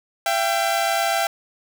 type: tone pair together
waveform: sawtooth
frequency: 676 / 784 Hz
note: E5 / G5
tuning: +43 / 0 cents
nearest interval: minor third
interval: 257 cents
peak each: -18 dBFS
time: 0.26-1.27 s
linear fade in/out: 2 ms
effects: none